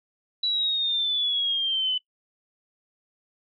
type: exponential sweep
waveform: sine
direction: down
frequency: 3948 to 3000 Hz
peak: -22 dBFS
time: 0.43-1.98 s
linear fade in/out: 5 ms
effects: noise-tail reverb RT60 0.1 s tail -22 dB re dry